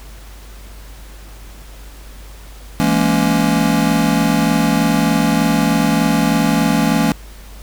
square chord, A# half-diminished seventh, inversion second, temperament just, 167.82 / 209.8 / 233.1 / 279.7 Hz, E3 / G#3 / A#3 / C#4, +31 / +18 / 0 / +16 cents, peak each -19 dBFS, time 2.8-7.12 s, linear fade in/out 0 ms, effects added 50 Hz sine -34 dBFS peak until 7.62 s + pink hiss -42 dBFS RMS until 7.62 s

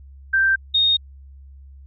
sine tone pair in turn, 1568 / 3708 Hz, G6 / A#7, 0 / -10 cents, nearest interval octave + minor third, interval 1490 cents, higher second, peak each -14 / -14 dBFS, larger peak neither, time 0.33-0.56 / 0.74-0.97 s, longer neither, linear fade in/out 10 ms, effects added 68 Hz sine -40 dBFS peak until 1.86 s

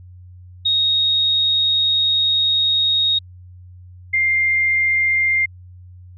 sine tone pair in turn, 3750 / 2105 Hz, A#7 / C7, +10 / +10 cents, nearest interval minor seventh, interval 1000 cents, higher first, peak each -14 dBFS, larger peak neither, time 0.65-3.19 / 4.13-5.46 s, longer first, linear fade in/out 10 ms, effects added 90 Hz sine -38 dBFS peak until 6.17 s

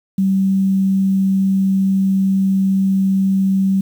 sine tone with quantisation, 192.7 Hz, G3, 29 cents flat, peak -12 dBFS, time 0.18-3.81 s, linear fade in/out 5 ms, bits 7, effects none

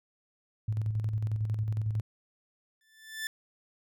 sine tone with tremolo, 107.9 Hz, A2, 33 cents flat, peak -26 dBFS, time 0.68-2.01 s, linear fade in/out 5 ms, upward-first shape square, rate 11 Hz, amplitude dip 45%
sawtooth tone with exponential growth, 1760 Hz, A6, in tune, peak -27 dBFS, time 2.81-3.27 s, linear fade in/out 1 ms, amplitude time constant 100 ms
effects none

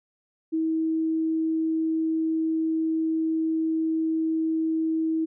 sine tone, 321 Hz, E4, 46 cents flat, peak -22 dBFS, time 0.52-5.26 s, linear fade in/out 20 ms, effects none

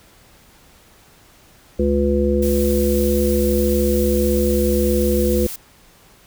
harmonic tone, 70.8 Hz, C#2, 37 cents sharp, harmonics 1 / 3 / 5 / 7, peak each -20 / -20 / -20 / -20 dBFS, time 1.79-5.47 s, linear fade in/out 5 ms
blue noise, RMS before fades -30 dBFS, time 2.42-5.56 s, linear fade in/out 5 ms
effects pink hiss -50 dBFS RMS until 6.26 s

